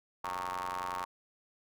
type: ring-modulated tone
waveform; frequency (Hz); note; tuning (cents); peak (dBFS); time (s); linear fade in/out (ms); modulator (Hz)
sawtooth; 90.7; F#2; -34; -28; 0.24-1.05; 5; 1010
effects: none